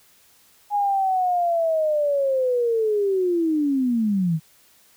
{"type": "linear sweep", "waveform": "sine", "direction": "down", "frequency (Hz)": [830.6, 152.4], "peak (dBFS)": -18, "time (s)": [0.7, 4.4], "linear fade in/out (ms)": 50, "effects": ["white hiss -56 dBFS RMS until 4.96 s"]}